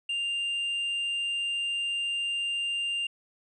triangle tone, 2794 Hz, F7, in tune, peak -26 dBFS, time 0.09-3.07 s, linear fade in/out 5 ms, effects resampled to 22050 Hz

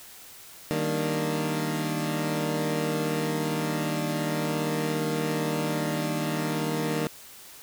20% pulse chord, Eb major seventh, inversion none, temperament equal, 155.56 / 196 / 233.1 / 293.7 Hz, Eb3 / G3 / Bb3 / D4, 0 / 0 / 0 / 0 cents, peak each -24 / -30 / -27 / -29 dBFS, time 0.71-7.07 s, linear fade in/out 0 ms, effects white hiss -47 dBFS RMS until 7.62 s

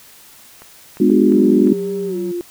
click train, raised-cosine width 0.5 ms, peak -23 dBFS, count 4, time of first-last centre 0.62-1.673 s, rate 2.85 Hz
sine chord, G# diminished seventh, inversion none, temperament just, 207.7 / 249.2 / 299 / 358.8 Hz, G#3 / B3 / D4 / F4, 0 / +16 / +31 / +47 cents, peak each -15 dBFS, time 1-1.73 s, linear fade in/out 5 ms
sine tone with pitch glide, 398.9 to 349.3 Hz, G4 to F4, +30 to 0 cents, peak -20 dBFS, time 1.1-2.41 s, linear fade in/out 0 ms, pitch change -230 cents, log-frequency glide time 2.07-2.17 s
triangle tone with vibrato, 185 Hz, F#3, in tune, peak -24 dBFS, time 1.33-2.32 s, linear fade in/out 10 ms, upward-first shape sine, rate 3.7 Hz, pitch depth 32 cents each way
effects white hiss -44 dBFS RMS until 2.5 s

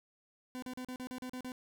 40% pulse tone bursts, 253.5 Hz, B3, 45 cents sharp, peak -39 dBFS, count 9, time 0.55-1.519 s, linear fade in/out 0 ms, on 73 ms, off 39 ms, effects none

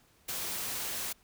white noise, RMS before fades -36 dBFS, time 0.28-1.13 s, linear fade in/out 10 ms, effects pink hiss -65 dBFS RMS until 1.23 s

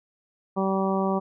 harmonic tone, 192.5 Hz, G3, 31 cents flat, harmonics 1 / 2 / 3 / 4 / 5 / 6, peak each -25 / -28 / -30 / -31 / -32 / -33 dBFS, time 0.56-1.2 s, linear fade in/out 20 ms, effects none

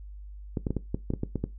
clicks, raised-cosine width 3 ms, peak -15 dBFS, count 10, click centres 0.572 / 0.668 / 0.706 / 0.767 / 0.945 / 1.104 / 1.137 / 1.234 / 1.357 / 1.44 s, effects noise-tail reverb RT60 0.2 s tail -18 dB re dry + added 50 Hz sine -40 dBFS peak until 1.58 s

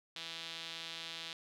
sawtooth tone with band-pass filter, 164.81 Hz, E3, in tune, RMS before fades -45 dBFS, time 0.16-1.33 s, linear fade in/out 2 ms, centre 3600 Hz, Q 2.8, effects none

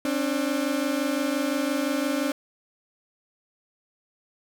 30% pulse tone pair together, 268.4 / 294.2 Hz, C4 / D4, +44 / +3 cents, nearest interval major second, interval 159 cents, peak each -24 dBFS, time 0.05-2.32 s, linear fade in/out 2 ms, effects none

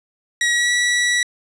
sawtooth tone with pitch glide, 1910 to 1943.4 Hz, A#6 to B6, +42 to -28 cents, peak -12 dBFS, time 0.41-1.23 s, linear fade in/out 2 ms, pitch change +30 cents, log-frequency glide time 0.53-0.72 s, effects resampled to 22050 Hz + 9-bit

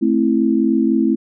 sine chord, A minor, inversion none, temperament just, 220 / 264 / 330 Hz, A3 / C4 / E4, 0 / +16 / +2 cents, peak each -17 dBFS, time 0.01-1.16 s, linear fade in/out 20 ms, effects none

